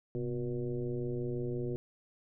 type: tone with frequency modulation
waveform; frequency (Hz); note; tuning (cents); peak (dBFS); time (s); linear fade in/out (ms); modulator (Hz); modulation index
sine; 246.9; B3; 0; -32; 0.15-1.76; 0; 117; 1.8
effects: none